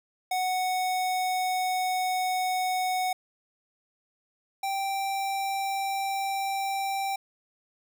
square tone pair in turn, 740 / 782.7 Hz, F#5 / G5, 0 / -3 cents, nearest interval minor second, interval 97 cents, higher second, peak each -26 / -28 dBFS, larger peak first, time 0.31-3.13 / 4.63-7.16 s, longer first, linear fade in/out 5 ms, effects none

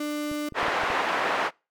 35% pulse tone, 297.2 Hz, D4, 21 cents sharp, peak -26 dBFS, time 0-0.49 s, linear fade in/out 5 ms
clicks, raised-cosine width 3 ms, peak -26 dBFS, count 6, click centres 0.315 / 0.523 / 0.63 / 0.683 / 0.835 / 0.903 s
pink band-pass noise, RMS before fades -26 dBFS, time 0.54-1.51 s, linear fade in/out 50 ms, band 620 to 1900 Hz, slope 12 dB/octave
effects noise-tail reverb RT60 0.3 s tail -26 dB re dry

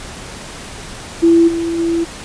sine tone with level steps, 334.8 Hz, E4, 27 cents sharp, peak -6 / -16 / -13 dBFS, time 1.22-2.05 s, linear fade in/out 20 ms, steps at 1.47 / 1.78 s, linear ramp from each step 20 ms, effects pink hiss -31 dBFS RMS until 2.24 s + resampled to 22050 Hz

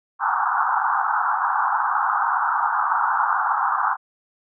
pink band-pass noise, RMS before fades -21 dBFS, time 0.19-3.97 s, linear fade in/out 50 ms, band 780 to 1500 Hz, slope 96 dB/octave, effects none

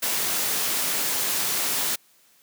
white noise, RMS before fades -25 dBFS, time 0.02-1.96 s, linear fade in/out 10 ms, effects white hiss -59 dBFS RMS until 2.42 s + high-pass 150 Hz 12 dB/octave

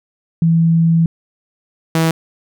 sine / sawtooth tone pair in turn, 165.2 / 162.55 Hz, E3 / E3, +4 / -24 cents, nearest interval unison, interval 28 cents, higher first, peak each -9 / -8 dBFS, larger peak second, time 0.42-1.06 / 1.95-2.11 s, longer first, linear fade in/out 2 ms, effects none

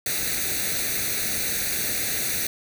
white noise with comb filter, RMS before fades -26 dBFS, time 0.06-2.47 s, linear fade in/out 2 ms, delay 0.48 ms, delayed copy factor +0.8, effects none

